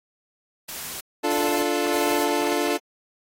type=noise bursts; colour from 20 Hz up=white; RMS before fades=-34 dBFS; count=3; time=0.68-2.25 s; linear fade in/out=10 ms; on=330 ms; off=290 ms
type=chord; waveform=25% pulse; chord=D minor; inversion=none; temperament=equal; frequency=293.7 / 349.2 / 440 Hz; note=D4 / F4 / A4; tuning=0 / 0 / 0 cents; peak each=-22 dBFS; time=1.23-2.78 s; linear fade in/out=20 ms
effects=AAC 48 kbps